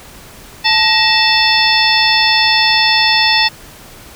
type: harmonic tone with a mistuned harmonic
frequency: 880 Hz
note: A5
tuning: in tune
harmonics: 1 / 2 / 3 / 4 / 5 / 6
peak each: -16 / -16 / -16 / -16 / -16 / -16 dBFS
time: 0.64-3.49 s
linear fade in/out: 20 ms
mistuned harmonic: 2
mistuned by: +120 cents
effects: pink hiss -37 dBFS RMS until 4.15 s